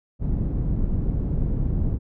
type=low-pass noise; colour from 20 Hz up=pink; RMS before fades=-23 dBFS; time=0.19-1.99 s; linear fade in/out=50 ms; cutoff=200 Hz; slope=12 dB/octave; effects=none